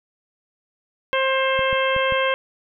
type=harmonic tone; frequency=530 Hz; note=C5; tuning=22 cents sharp; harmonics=1 / 2 / 3 / 4 / 5 / 6; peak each=-21 / -24 / -26 / -27 / -28 / -29 dBFS; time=1.13-2.34 s; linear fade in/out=0 ms
type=clicks; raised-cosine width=5 ms; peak=-21 dBFS; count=4; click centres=1.592 / 1.729 / 1.964 / 2.123 s
effects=none